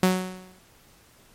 sawtooth tone with exponential decay, 185 Hz, F#3, in tune, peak -11 dBFS, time 0.03-0.59 s, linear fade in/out 2 ms, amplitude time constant 120 ms, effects pink hiss -56 dBFS RMS until 1.34 s + MP3 64 kbps

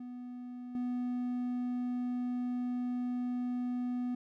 triangle tone with level steps, 246.9 Hz, B3, in tune, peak -39 / -30 dBFS, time 0-4.15 s, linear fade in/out 5 ms, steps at 0.75 s, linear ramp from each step 2 ms, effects none

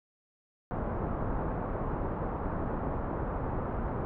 pink low-pass noise, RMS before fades -33 dBFS, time 0.71-4.05 s, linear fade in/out 0 ms, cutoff 1200 Hz, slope 24 dB/octave, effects none

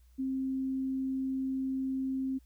sine tone, 264.6 Hz, C4, 20 cents sharp, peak -30 dBFS, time 0.18-2.39 s, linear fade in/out 20 ms, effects added 60 Hz sine -57 dBFS peak until 2.45 s + white hiss -73 dBFS RMS until 2.45 s

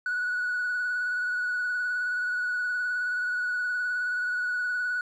triangle tone with vibrato, 1471 Hz, F#6, 11 cents flat, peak -23 dBFS, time 0.06-5.01 s, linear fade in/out 2 ms, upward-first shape triangle, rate 19 Hz, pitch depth 32 cents each way, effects tanh soft clip ceiling -22 dBFS + resampled to 22050 Hz

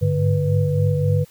sine tone cluster, 100.7 / 104.3 / 147.3 / 492.5 Hz, G2 / G#2 / D3 / B4, +47 / +8 / +6 / -5 cents, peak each -20 / -25 / -19 / -24 dBFS, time 0.01-1.25 s, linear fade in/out 20 ms, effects white hiss -52 dBFS RMS until 1.3 s

